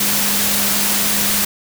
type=tone in noise; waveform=sine; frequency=203.1 Hz; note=G#3; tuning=38 cents flat; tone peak=-26 dBFS; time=0-1.45 s; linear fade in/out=5 ms; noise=white; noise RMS=-17 dBFS; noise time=0-1.45 s; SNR=-12 dB; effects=none